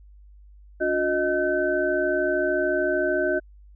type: tone cluster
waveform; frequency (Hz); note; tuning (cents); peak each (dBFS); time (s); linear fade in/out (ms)
sine; 286.9 / 360.3 / 622 / 1528; D4 / F#4 / D#5 / G6; -40 / -46 / -1 / -45; -31 / -25 / -24 / -27; 0.8-3.4; 20
effects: added 50 Hz sine -46 dBFS peak until 3.75 s